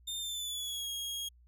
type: tone with pitch glide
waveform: sawtooth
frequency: 3616 to 3278 Hz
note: A7 to G#7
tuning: +47 to -23 cents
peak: -33 dBFS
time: 0.07-1.29 s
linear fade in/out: 10 ms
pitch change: -170 cents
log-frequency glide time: 0.18-0.9 s
effects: added 60 Hz sine -58 dBFS peak until 1.47 s